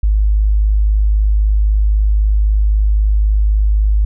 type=tone; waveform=sine; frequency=51.91 Hz; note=G#1; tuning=in tune; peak=-9 dBFS; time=0.03-4.05 s; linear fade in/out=5 ms; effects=none